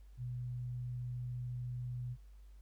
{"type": "tone", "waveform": "sine", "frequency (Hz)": 123.47, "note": "B2", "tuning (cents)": 0, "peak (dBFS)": -38, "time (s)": [0.17, 2.17], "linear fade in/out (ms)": 50, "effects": ["added 50 Hz sine -53 dBFS peak until 2.61 s", "pink hiss -75 dBFS RMS until 2.61 s"]}